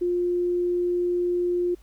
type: tone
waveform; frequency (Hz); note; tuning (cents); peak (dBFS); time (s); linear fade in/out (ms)
sine; 353.2; F4; +20; -21; 0.01-1.75; 10
effects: added 50 Hz sine -49 dBFS peak until 1.82 s + pink hiss -61 dBFS RMS until 1.82 s